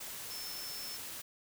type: tone in noise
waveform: sine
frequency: 5310 Hz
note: E8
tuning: 12 cents sharp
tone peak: -43 dBFS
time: 0.3-0.97 s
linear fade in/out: 10 ms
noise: white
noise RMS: -44 dBFS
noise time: 0-1.22 s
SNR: -2 dB
effects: none